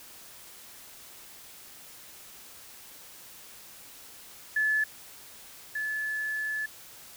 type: tone pair in turn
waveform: sine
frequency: 1726 / 1726 Hz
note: A6 / A6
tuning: -34 / -34 cents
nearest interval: unison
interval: 0 cents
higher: neither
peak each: -23 / -29 dBFS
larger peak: first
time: 4.56-4.84 / 5.75-6.66 s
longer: second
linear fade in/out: 5 ms
effects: white hiss -49 dBFS RMS until 7.16 s